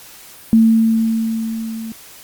sine tone with level ramp, 224.5 Hz, A3, 35 cents sharp, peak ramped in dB -6 to -25 dBFS, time 0.53-1.92 s, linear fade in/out 0 ms, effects white hiss -40 dBFS RMS until 2.23 s + Opus 48 kbps

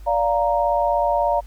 sine chord, Bb major, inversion first, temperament just, 582.7 / 699.2 / 932.3 Hz, D5 / F5 / Bb5, -14 / +2 / 0 cents, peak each -21 dBFS, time 0.06-1.41 s, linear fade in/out 20 ms, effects added 50 Hz sine -36 dBFS peak until 1.46 s + pink hiss -55 dBFS RMS until 1.46 s

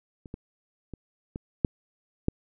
clicks, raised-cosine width 3 ms, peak -30 / -23 / -25 / -21 / -8 / -10 dBFS, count 6, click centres 0.258 / 0.341 / 0.937 / 1.359 / 1.648 / 2.284 s, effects none

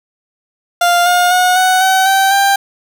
30% pulse tone with pitch steps, 698.5 / 713.2 / 728.2 / 743.5 / 759.1 / 775 / 791.3 Hz, F5 / F5 / F#5 / F#5 / F#5 / G5 / G5, 0 / +36 / -28 / +8 / +44 / -20 / +16 cents, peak -6 dBFS, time 0.81-2.56 s, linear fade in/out 5 ms, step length 250 ms, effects none

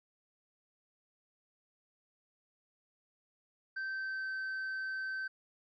triangle tone with pitch glide, 1554 to 1544.2 Hz, G6 to G6, -16 to -26 cents, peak -34 dBFS, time 3.76-5.28 s, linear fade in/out 10 ms, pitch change -10 cents, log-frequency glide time 3.87-4.29 s, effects resampled to 16000 Hz

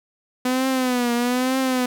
sawtooth tone with vibrato, 250.6 Hz, B3, 25 cents sharp, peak -15 dBFS, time 0.45-1.86 s, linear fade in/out 5 ms, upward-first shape triangle, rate 1.1 Hz, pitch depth 99 cents each way, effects none

